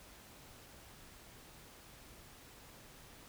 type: silence
effects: pink hiss -57 dBFS RMS until 3.28 s